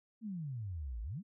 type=exponential two-way sweep; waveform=sine; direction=down then up; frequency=233.1 to 51.91 to 233.1 Hz; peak=-38 dBFS; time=0.21-1.23 s; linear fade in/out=50 ms; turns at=1.02 s; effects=none